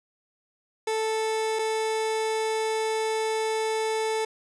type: tone pair in turn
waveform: 30% pulse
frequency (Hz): 440 / 440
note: A4 / A4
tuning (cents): 0 / 0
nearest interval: unison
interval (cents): 0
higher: neither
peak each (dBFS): -22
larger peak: neither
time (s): 0.87-1.59 / 1.59-4.25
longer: second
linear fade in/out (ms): 5
effects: resampled to 24000 Hz